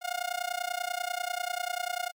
sawtooth tone with amplitude modulation, 714 Hz, F5, 38 cents sharp, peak -23 dBFS, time 0.01-2.12 s, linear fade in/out 50 ms, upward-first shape sine, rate 30.2 Hz, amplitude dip 95%, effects MP3 96 kbps

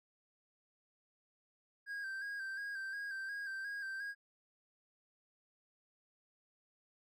triangle tone with vibrato, 1600 Hz, G6, 35 cents sharp, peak -38 dBFS, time 1.86-4.15 s, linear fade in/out 50 ms, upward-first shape square, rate 2.8 Hz, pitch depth 39 cents each way, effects none

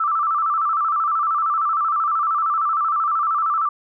sine tone with vibrato, 1244.5 Hz, D#6, in tune, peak -17 dBFS, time 0-3.69 s, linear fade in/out 5 ms, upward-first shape square, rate 13 Hz, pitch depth 96 cents each way, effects none

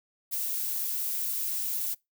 violet noise, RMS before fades -31 dBFS, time 0.31-1.95 s, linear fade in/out 20 ms, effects noise-tail reverb RT60 0.2 s tail -24 dB re dry

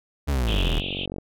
40% pulse exponential sweep, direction down, 75.2 to 35.18 Hz, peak -20 dBFS, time 0.27-0.81 s, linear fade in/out 20 ms
pink band-pass noise, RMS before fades -32 dBFS, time 0.47-1.06 s, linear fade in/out 10 ms, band 2600 to 3500 Hz, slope 96 dB/octave
click train, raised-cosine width 2 ms, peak -19 dBFS, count 33, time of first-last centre 0.5-1.184 s, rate 46.8 Hz
effects none

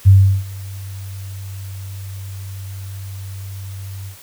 sine tone with ADSR envelope, 96.9 Hz, G2, 20 cents flat, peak -3 dBFS, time 0.05-4.17 s, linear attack 26 ms, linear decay 360 ms, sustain -24 dB, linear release 100 ms, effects white hiss -42 dBFS RMS until 4.22 s

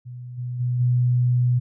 sine tone with level steps, 123.47 Hz, B2, in tune, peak -33 / -26 / -20 / -16 dBFS, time 0.05-1.6 s, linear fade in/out 20 ms, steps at 0.37 / 0.59 / 0.79 s, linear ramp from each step 20 ms, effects none

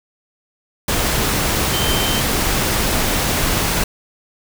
sine tone in noise, 3110 Hz, G7, 14 cents flat, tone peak -23 dBFS, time 1.73-2.2 s, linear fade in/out 5 ms, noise pink, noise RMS -18 dBFS, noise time 0.88-3.84 s, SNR -8 dB, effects none

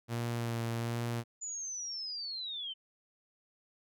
sawtooth tone with vibrato, 117 Hz, A#2, 7 cents sharp, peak -29 dBFS, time 0.08-1.24 s, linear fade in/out 50 ms, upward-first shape sine, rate 1.3 Hz, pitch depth 19 cents each way
sine linear sweep, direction down, 7040 to 3033 Hz, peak -37 dBFS, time 1.41-2.74 s, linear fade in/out 20 ms
effects none

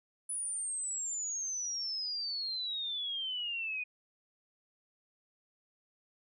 sine exponential sweep, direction down, 10010 to 2464 Hz, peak -34 dBFS, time 0.29-3.84 s, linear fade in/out 10 ms, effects none

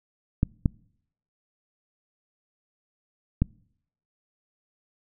clicks, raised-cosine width 5 ms, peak -8 dBFS, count 3, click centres 0.431 / 0.658 / 3.42 s, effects noise-tail reverb RT60 0.7 s tail -26 dB re dry

